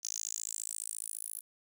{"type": "tone with high-pass filter sweep", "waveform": "10% pulse", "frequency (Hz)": 54.5, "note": "A1", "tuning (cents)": -16, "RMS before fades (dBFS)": -40, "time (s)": [0.03, 1.41], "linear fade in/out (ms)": 10, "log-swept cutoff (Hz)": [6100, 11000], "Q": 6.9, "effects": []}